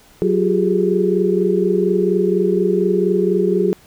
sine tone cluster, 185 / 356.1 / 395.1 / 419.3 Hz, F#3 / F4 / G4 / G#4, 0 / +34 / +14 / +17 cents, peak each -19 dBFS, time 0.22-3.73 s, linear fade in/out 0 ms, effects pink hiss -49 dBFS RMS until 3.86 s

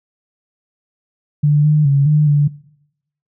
sine tone with pitch steps, 147.5 / 151.4 / 139.8 / 150.9 / 145.6 Hz, D3 / D#3 / C#3 / D3 / D3, +8 / -47 / +15 / +47 / -15 cents, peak -9 dBFS, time 1.43-2.48 s, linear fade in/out 10 ms, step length 210 ms, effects noise-tail reverb RT60 0.8 s tail -21 dB re dry

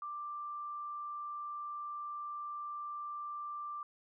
sine tone, 1180 Hz, D6, 8 cents sharp, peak -39 dBFS, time 0.02-3.83 s, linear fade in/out 2 ms, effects none

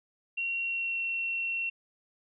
sine tone with pitch glide, 2742 to 2721 Hz, F7 to F7, -32 to -46 cents, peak -29 dBFS, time 0.37-1.7 s, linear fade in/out 10 ms, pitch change -14 cents, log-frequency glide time 0.6-1.02 s, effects none

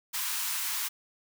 white high-pass noise, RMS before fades -32 dBFS, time 0.13-0.89 s, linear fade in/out 20 ms, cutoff 850 Hz, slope 96 dB/octave, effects none

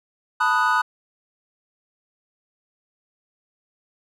triangle chord, B dominant seventh, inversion third, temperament equal, 880 / 987.8 / 1244.5 / 1480 Hz, A5 / B5 / D#6 / F#6, 0 / 0 / 0 / 0 cents, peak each -23 / -21 / -20 / -20 dBFS, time 0.4-0.82 s, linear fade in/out 10 ms, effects none

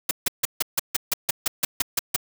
white noise bursts, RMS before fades -21 dBFS, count 13, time 0.09-2.163 s, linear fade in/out 5 ms, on 21 ms, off 150 ms, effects none

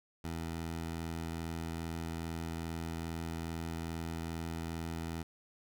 15% pulse tone, 82.41 Hz, E2, in tune, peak -31 dBFS, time 0.24-5.23 s, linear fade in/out 5 ms, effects none

